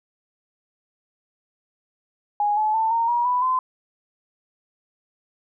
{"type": "tone with pitch steps", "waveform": "sine", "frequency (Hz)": [828, 858.2, 889.5, 921.9, 955.5, 990.4, 1026.5], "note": ["G#5", "A5", "A5", "A#5", "A#5", "B5", "C6"], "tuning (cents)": [-5, -43, 19, -19, 43, 5, -33], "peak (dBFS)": -18, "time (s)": [2.4, 3.59], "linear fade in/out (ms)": 2, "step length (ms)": 170, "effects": []}